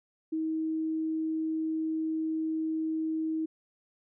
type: tone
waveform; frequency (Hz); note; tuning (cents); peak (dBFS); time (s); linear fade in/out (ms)
sine; 317.9; D#4; +37; -28; 0.32-3.46; 10
effects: none